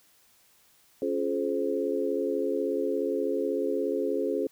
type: chord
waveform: sine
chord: Db major seventh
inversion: none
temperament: equal with one note detuned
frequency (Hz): 277.2 / 349.2 / 425.7 / 523.3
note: Db4 / F4 / Ab4 / C5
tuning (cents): 0 / 0 / +43 / 0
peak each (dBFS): -32 / -32 / -29 / -32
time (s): 1.02-4.47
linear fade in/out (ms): 2
effects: white hiss -62 dBFS RMS until 4.51 s